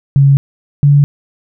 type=tone pair in turn; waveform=sine; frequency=138.9 / 143.3 Hz; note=C#3 / D3; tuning=+4 / -42 cents; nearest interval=minor second; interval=54 cents; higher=second; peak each=-4 dBFS; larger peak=neither; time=0.16-0.37 / 0.83-1.04 s; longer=neither; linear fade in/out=0 ms; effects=none